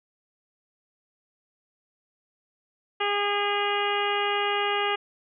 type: harmonic tone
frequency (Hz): 408.1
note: G#4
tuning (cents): -30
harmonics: 1 / 2 / 3 / 4 / 5 / 6 / 7 / 8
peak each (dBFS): -29 / -29 / -30 / -34 / -33 / -35 / -31 / -40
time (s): 3-4.96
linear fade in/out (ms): 10
effects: none